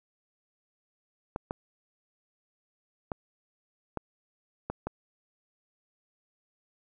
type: clicks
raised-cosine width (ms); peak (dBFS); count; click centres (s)
1; -18; 6; 1.361 / 1.509 / 3.118 / 3.973 / 4.7 / 4.87
effects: none